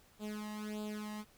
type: tone with flanger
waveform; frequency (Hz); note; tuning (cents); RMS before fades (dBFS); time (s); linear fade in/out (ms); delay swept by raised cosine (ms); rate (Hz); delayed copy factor
sawtooth; 211.7; G#3; +33; -42; 0.19-1.25; 50; 0.25 to 1.05; 1.6; +0.85
effects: pink hiss -65 dBFS RMS until 1.37 s